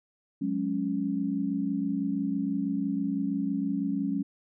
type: chord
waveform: sine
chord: F# suspended second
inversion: none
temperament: equal with one note detuned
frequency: 181.61 / 207.7 / 277.2 Hz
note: F#3 / G#3 / C#4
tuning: -32 / 0 / 0 cents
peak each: -33 / -31 / -29 dBFS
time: 0.41-4.23 s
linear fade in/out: 10 ms
effects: none